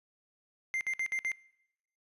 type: tone bursts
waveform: triangle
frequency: 2093 Hz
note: C7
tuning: in tune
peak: -28 dBFS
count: 5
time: 0.74-1.317 s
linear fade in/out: 0 ms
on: 69 ms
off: 58 ms
effects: noise-tail reverb RT60 0.8 s tail -22 dB re dry + resampled to 32000 Hz